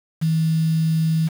sine tone with quantisation, 160.7 Hz, E3, 44 cents flat, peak -16 dBFS, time 0.21-1.29 s, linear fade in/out 20 ms, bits 6, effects none

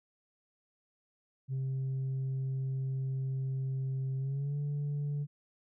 sine tone with pitch glide, 132.9 to 144.93 Hz, C3 to D3, +27 to -23 cents, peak -29 dBFS, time 1.48-5.27 s, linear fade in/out 50 ms, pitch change +150 cents, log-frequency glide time 4.18-4.57 s, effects tanh soft clip ceiling -30 dBFS

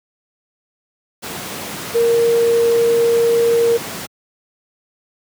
sine tone in noise, 466.2 Hz, A#4, in tune, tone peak -11 dBFS, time 1.94-3.78 s, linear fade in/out 20 ms, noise pink, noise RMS -27 dBFS, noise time 1.22-4.07 s, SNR +13 dB, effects high-pass 150 Hz 12 dB/octave

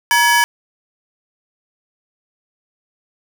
35% pulse ring-modulated tone, 1318.5 Hz, E6, in tune, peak -6 dBFS, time 0.11-0.44 s, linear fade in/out 0 ms, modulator 370 Hz, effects none

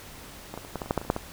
clicks, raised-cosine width 1 ms, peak -22 / -21 / -27 / -16 / -17 / -24 / -9 / -10 / -23 / -27 / -7 / -15 dBFS, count 12, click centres 0.54 / 0.576 / 0.649 / 0.757 / 0.818 / 0.86 / 0.909 / 0.977 / 1.015 / 1.05 / 1.101 / 1.164 s, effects pink hiss -45 dBFS RMS until 1.32 s

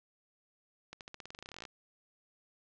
accelerating click train, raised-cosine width 0.2 ms, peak -28 dBFS, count 20, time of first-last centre 0.93-1.652 s, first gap 78 ms, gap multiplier 0.91, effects low-pass 7000 Hz 12 dB/octave

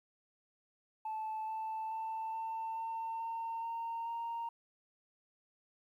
sine tone with pitch steps, 873 / 880.6 / 888.3 / 896 / 903.8 / 911.7 / 919.6 / 927.6 Hz, A5 / A5 / A5 / A5 / A5 / A#5 / A#5 / A#5, -14 / +1 / +16 / +31 / +46 / -39 / -24 / -9 cents, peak -35 dBFS, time 1.05-4.49 s, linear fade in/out 5 ms, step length 430 ms, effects tanh soft clip ceiling -34 dBFS + 12-bit

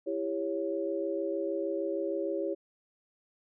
sine chord, C# diminished, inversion first, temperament just, 332.6 / 399.1 / 554.4 Hz, E4 / G4 / C#5, +16 / +31 / 0 cents, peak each -34 dBFS, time 0.06-2.55 s, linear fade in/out 20 ms, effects none

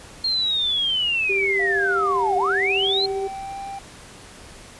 sine linear two-way sweep, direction down then up, 4245 to 698.5 to 4245 Hz, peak -19 dBFS, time 0.24-3.06 s, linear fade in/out 5 ms, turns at 2.37 s
sine tone with tremolo, 392 Hz, G4, in tune, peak -22 dBFS, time 1.29-3.28 s, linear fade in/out 10 ms, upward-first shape sine, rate 15 Hz, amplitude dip 25%
triangle tone with pitch glide, 699 to 789.1 Hz, F5 to G5, +1 to +11 cents, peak -28 dBFS, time 1.59-3.79 s, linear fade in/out 5 ms, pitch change +210 cents, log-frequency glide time 1.77-3.58 s
effects pink hiss -43 dBFS RMS until 4.79 s + resampled to 24000 Hz

